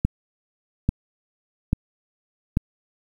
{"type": "click train", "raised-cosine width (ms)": 5, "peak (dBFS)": -6, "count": 4, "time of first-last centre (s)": [0.05, 2.571], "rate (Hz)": 1.19, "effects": ["8-bit"]}